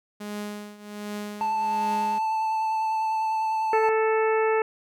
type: tone with tremolo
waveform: sawtooth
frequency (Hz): 207.7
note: G#3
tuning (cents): 0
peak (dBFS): -26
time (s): 0.2-2.19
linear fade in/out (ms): 10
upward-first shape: triangle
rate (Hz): 1.3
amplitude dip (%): 85
type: tone with vibrato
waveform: triangle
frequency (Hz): 880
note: A5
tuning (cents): 0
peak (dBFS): -21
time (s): 1.41-3.89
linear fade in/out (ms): 0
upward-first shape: sine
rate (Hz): 10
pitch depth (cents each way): 12
type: harmonic tone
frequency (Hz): 440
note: A4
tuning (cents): 0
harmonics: 1 / 2 / 3 / 4 / 5 / 6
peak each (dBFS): -21 / -27 / -31 / -33 / -35 / -37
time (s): 3.73-4.62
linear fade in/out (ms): 2
effects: none